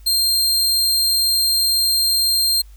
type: tone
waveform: sawtooth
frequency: 4186 Hz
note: C8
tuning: in tune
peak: -12 dBFS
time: 0.06-2.62 s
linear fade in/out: 10 ms
effects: added 50 Hz sine -39 dBFS peak until 2.76 s + white hiss -56 dBFS RMS until 2.76 s